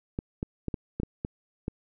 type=clicks; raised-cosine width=3 ms; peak=-17 dBFS; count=8; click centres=0.189 / 0.429 / 0.683 / 0.742 / 1 / 1.033 / 1.249 / 1.681 s; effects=none